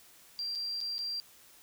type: tone with dropouts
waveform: sine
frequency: 4733 Hz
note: D8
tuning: 13 cents sharp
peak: -33 dBFS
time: 0.39-1.2 s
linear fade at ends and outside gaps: 0 ms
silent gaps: 0.552-0.556 / 0.805-0.812 / 0.982-0.99 s
effects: white hiss -58 dBFS RMS until 1.62 s